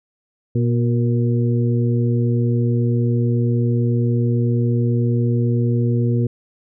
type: harmonic tone with a mistuned harmonic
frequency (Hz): 120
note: B2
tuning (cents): -49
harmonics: 1 / 2 / 3 / 4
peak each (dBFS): -16 / -22 / -26 / -28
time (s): 0.55-6.27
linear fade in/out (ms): 5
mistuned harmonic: 4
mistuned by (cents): -33
effects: none